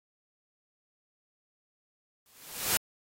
white noise with exponential growth, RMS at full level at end -24 dBFS, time 2.26-2.77 s, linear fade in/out 0 ms, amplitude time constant 110 ms, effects AAC 48 kbps

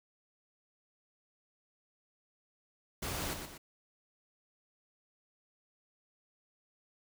pink noise with echo, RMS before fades -38 dBFS, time 3.02-3.34 s, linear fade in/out 10 ms, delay 120 ms, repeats 2, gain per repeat -6 dB, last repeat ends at 3.58 s, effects none

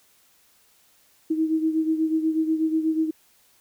sine beating tone pair, 316.6 / 324.8 Hz, D#4 / E4, +30 / -26 cents, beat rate 8.2 Hz, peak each -21 / -27 dBFS, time 1.3-3.11 s, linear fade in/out 10 ms, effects white hiss -60 dBFS RMS until 3.6 s

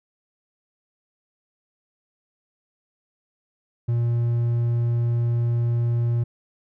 triangle tone, 118.3 Hz, A#2, 26 cents sharp, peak -17 dBFS, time 3.88-6.24 s, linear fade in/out 10 ms, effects none

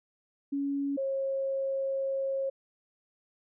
sine tone pair in turn, 280.2 / 541 Hz, C#4 / C#5, +19 / -42 cents, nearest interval major seventh, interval 1139 cents, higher second, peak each -28 dBFS, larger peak neither, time 0.52-0.97 / 0.97-2.5 s, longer second, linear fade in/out 10 ms, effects none

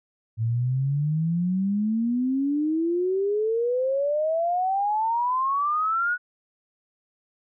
sine exponential sweep, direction up, 110 to 1480 Hz, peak -21 dBFS, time 0.37-6.18 s, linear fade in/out 50 ms, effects none

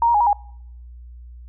sine tone with pitch steps, 932 / 944 / 832 / 952 / 819 Hz, A#5 / A#5 / G#5 / A#5 / G#5, -1 / +22 / +3 / +36 / -24 cents, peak -13 dBFS, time 0.02-0.33 s, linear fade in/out 2 ms, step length 62 ms, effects noise-tail reverb RT60 0.7 s tail -25 dB re dry + added 60 Hz sine -37 dBFS peak until 1.48 s

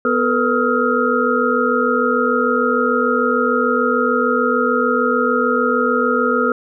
sine tone cluster, 246.9 / 445.6 / 492.3 / 1272 / 1392 Hz, B3 / A4 / B4 / D#6 / F6, 0 / +22 / -6 / +38 / -6 cents, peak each -20 dBFS, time 0.05-6.52 s, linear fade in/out 2 ms, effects none

